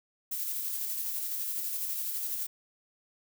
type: noise with tremolo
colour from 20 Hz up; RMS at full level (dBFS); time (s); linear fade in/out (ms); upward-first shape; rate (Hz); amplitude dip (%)
violet; -33; 0.31-2.47; 10; square; 12; 25
effects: none